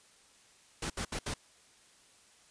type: noise bursts at uneven times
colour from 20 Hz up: pink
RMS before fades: -36 dBFS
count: 4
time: 0.82-0.9 / 0.97-1.05 / 1.12-1.19 / 1.26-1.34 s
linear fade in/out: 5 ms
effects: white hiss -62 dBFS RMS until 2.5 s + resampled to 22050 Hz